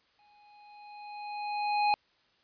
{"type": "tone with exponential growth", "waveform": "square", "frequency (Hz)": 830.6, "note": "G#5", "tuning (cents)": 0, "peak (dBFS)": -23, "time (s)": [0.19, 1.94], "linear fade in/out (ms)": 0, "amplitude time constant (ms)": 380, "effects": ["white hiss -68 dBFS RMS until 2.43 s", "resampled to 11025 Hz"]}